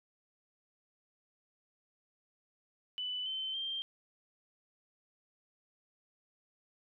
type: tone with pitch steps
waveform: sine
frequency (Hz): 2990 / 3078 / 3168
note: F#7 / G7 / G7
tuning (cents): +17 / -32 / +18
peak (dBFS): -35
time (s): 2.98-3.82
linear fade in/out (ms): 0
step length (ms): 280
effects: none